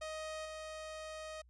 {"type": "tone with level steps", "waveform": "sawtooth", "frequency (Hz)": 626, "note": "D#5", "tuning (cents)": 10, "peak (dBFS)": [-37, -40], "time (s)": [0.01, 1.42], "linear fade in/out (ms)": 10, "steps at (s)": 0.45, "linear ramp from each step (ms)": 5, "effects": ["added 60 Hz sine -61 dBFS peak until 1.49 s", "resampled to 22050 Hz"]}